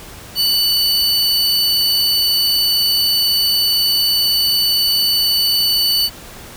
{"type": "tone pair together", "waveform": "45% pulse", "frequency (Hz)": [2960, 4511], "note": ["F#7", "C#8"], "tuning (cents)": [0, 29], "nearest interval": "perfect fifth", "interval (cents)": 729, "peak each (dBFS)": [-20, -13], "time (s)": [0.35, 6.1], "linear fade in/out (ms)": 50, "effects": ["pink hiss -36 dBFS RMS until 6.56 s"]}